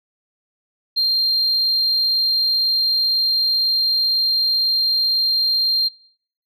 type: tone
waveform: sine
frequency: 4186 Hz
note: C8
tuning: in tune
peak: -13 dBFS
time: 0.96-5.89 s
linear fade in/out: 20 ms
effects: noise-tail reverb RT60 0.6 s tail -24 dB re dry + tanh soft clip ceiling -13 dBFS